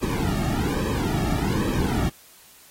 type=noise with flanger; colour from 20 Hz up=brown; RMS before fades=-24 dBFS; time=0.01-2.1 s; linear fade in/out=20 ms; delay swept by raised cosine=1.4 to 2.02 ms; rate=1.2 Hz; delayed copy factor=-0.95; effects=white hiss -51 dBFS RMS until 2.7 s + AAC 48 kbps